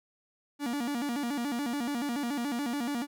45% pulse tone with vibrato, 261.6 Hz, C4, in tune, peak -30 dBFS, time 0.59-3.07 s, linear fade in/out 50 ms, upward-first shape square, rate 7 Hz, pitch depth 170 cents each way, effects none

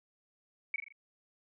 sine tone with echo, 2244 Hz, C#7, 21 cents sharp, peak -29 dBFS, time 0.74-0.76 s, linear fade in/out 2 ms, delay 41 ms, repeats 4, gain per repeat -6 dB, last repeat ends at 0.924 s, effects none

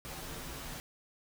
pink noise with comb filter, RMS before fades -43 dBFS, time 0.05-0.8 s, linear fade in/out 0 ms, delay 9.9 ms, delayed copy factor -0.75, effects none

